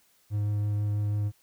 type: tone with vibrato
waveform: triangle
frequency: 103.83 Hz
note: G#2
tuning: in tune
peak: -23 dBFS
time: 0.3-1.32 s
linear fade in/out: 50 ms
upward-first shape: triangle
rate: 6.1 Hz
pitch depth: 11 cents each way
effects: white hiss -65 dBFS RMS until 1.42 s